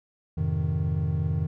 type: chord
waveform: triangle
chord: F minor seventh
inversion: none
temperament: equal with one note detuned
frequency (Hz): 87.31 / 105.28 / 130.81 / 155.56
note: F2 / Ab2 / C3 / Eb3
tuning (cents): 0 / +24 / 0 / 0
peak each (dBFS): -26 / -31 / -30 / -25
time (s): 0.37-1.47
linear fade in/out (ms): 10
effects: none